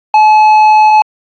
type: tone with tanh clipping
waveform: sine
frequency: 858 Hz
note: A5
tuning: 44 cents flat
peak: -4 dBFS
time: 0.14-1.02 s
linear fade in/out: 2 ms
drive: 7 dB
effects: AAC 64 kbps